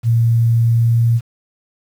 sine tone with pitch glide, 115.9 to 116.64 Hz, A#2 to A#2, -10 to +1 cents, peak -10 dBFS, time 0.03-1.21 s, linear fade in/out 50 ms, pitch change +11 cents, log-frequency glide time 0.62-1.04 s, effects 7-bit

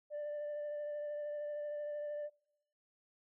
sine tone with vibrato, 591 Hz, D5, 11 cents sharp, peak -36 dBFS, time 0.1-2.3 s, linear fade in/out 50 ms, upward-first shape triangle, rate 13 Hz, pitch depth 18 cents each way, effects noise-tail reverb RT60 0.8 s tail -25 dB re dry + tanh soft clip ceiling -37 dBFS

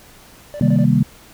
triangle tone bursts, 587.3 Hz, D5, in tune, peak -25 dBFS, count 4, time 0.54-0.843 s, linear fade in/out 0 ms, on 57 ms, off 25 ms
sine chord, C minor seventh, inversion none, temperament equal, 130.81 / 155.56 / 196 / 233.1 Hz, C3 / Eb3 / G3 / Bb3, 0 / 0 / 0 / 0 cents, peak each -17 dBFS, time 0.61-1.03 s, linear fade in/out 2 ms
effects pink hiss -45 dBFS RMS until 1.33 s

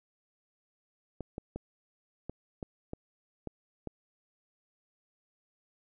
clicks, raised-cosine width 2 ms, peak -24 dBFS, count 8, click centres 1.207 / 1.381 / 1.56 / 2.296 / 2.628 / 2.934 / 3.473 / 3.873 s, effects none

